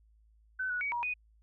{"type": "tone with pitch steps", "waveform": "sine", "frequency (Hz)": [1517, 1468, 2261, 955, 2484], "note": ["F#6", "F#6", "C#7", "A#5", "D#7"], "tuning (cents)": [43, -14, 34, 42, -3], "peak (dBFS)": -31, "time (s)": [0.59, 1.14], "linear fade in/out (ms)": 10, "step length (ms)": 110, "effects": ["added 54 Hz sine -61 dBFS peak until 1.42 s"]}